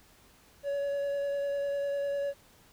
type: tone with vibrato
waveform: triangle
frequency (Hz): 564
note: C#5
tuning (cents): +30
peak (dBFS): -27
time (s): 0.63-2.34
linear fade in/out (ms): 50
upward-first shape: square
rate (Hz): 10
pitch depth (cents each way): 10
effects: pink hiss -60 dBFS RMS until 2.72 s